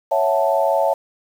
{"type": "chord", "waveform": "sine", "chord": "F# minor seventh", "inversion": "second", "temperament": "equal", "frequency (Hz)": [554.4, 659.3, 740, 880], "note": ["C#5", "E5", "F#5", "A5"], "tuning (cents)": [0, 0, 0, 0], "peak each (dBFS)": [-19, -19, -24, -21], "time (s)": [0.11, 0.94], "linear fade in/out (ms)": 10, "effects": ["7-bit"]}